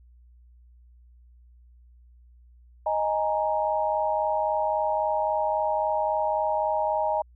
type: chord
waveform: sine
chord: D# suspended fourth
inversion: none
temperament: just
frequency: 622.3 / 829.7 / 933.4 Hz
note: D#5 / G#5 / A#5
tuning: 0 / -2 / +2 cents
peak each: -26 / -27 / -28 dBFS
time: 2.86-7.22 s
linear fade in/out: 5 ms
effects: added 60 Hz sine -51 dBFS peak until 7.35 s